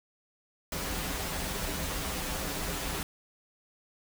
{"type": "noise with comb filter", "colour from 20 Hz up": "pink", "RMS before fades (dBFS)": -34, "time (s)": [0.72, 3.03], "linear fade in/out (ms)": 2, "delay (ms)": 8.6, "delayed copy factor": -0.7, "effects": []}